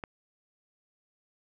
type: click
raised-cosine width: 0.5 ms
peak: -22 dBFS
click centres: 0.038 s
effects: none